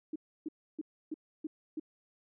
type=tone bursts; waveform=sine; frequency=311.1 Hz; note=D#4; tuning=in tune; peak=-34 dBFS; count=6; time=0.13-1.798 s; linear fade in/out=5 ms; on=28 ms; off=300 ms; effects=none